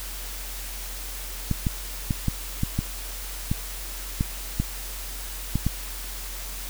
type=clicks; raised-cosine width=5 ms; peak=-10 dBFS; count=11; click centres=1.513 / 1.668 / 2.108 / 2.283 / 2.634 / 2.79 / 3.515 / 4.209 / 4.6 / 5.556 / 5.666 s; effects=added 44 Hz sine -35 dBFS peak until 6.69 s + white hiss -37 dBFS RMS until 6.69 s